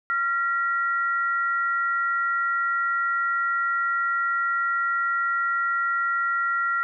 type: tone pair together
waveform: sine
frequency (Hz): 1380 / 1915.8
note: F6 / A#6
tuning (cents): -21 / +47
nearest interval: tritone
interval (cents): 568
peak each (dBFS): -22 / -29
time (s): 0.1-6.83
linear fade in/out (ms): 0
effects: none